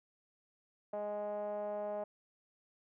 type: tone with low-pass filter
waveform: 5% pulse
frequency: 207.7 Hz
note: G#3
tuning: in tune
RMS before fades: -39 dBFS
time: 0.93-2.04 s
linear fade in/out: 5 ms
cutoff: 680 Hz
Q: 8
effects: none